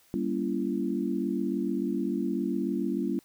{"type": "chord", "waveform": "sine", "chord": "G diminished seventh", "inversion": "none", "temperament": "just", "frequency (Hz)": [196, 235.2, 282.2, 338.7], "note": ["G3", "Bb3", "Db4", "Fb4"], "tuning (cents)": [0, 16, 31, 47], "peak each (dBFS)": -32, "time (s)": [0.14, 3.19], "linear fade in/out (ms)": 0, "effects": ["white hiss -62 dBFS RMS until 3.24 s"]}